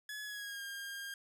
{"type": "tone with pitch glide", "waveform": "sawtooth", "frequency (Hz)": [1700, 1611.1], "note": ["G#6", "G6"], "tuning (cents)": [40, 47], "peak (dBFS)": -38, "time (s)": [0.09, 1.14], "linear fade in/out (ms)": 2, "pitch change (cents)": -93, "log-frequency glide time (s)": [0.23, 0.62], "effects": []}